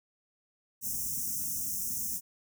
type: band-stop noise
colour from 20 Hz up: white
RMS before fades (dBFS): -34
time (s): 0.81-2.21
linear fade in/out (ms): 50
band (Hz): 280 to 5500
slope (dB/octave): 96
effects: none